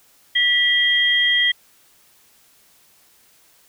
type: tone pair together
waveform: sine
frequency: 1957 / 3225 Hz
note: B6 / G7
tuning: -16 / +48 cents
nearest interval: major sixth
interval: 864 cents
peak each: -17 dBFS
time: 0.35-1.52 s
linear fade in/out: 10 ms
effects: white hiss -55 dBFS RMS until 3.68 s